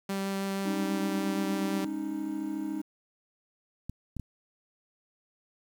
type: tone with vibrato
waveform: sawtooth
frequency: 195.3 Hz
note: G3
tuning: 6 cents flat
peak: -26 dBFS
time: 0.09-1.85 s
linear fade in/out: 5 ms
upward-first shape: triangle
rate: 6.3 Hz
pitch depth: 8 cents each way
type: chord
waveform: triangle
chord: Ab suspended fourth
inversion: none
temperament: equal with one note detuned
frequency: 203.8 / 277.2 / 311.1 Hz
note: Ab3 / Db4 / Eb4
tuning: -32 / 0 / 0 cents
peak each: -37 / -35 / -31 dBFS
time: 0.65-2.82 s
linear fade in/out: 10 ms
type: clicks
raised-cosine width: 5 ms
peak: -24 dBFS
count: 3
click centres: 3.896 / 4.167 / 4.197 s
effects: 9-bit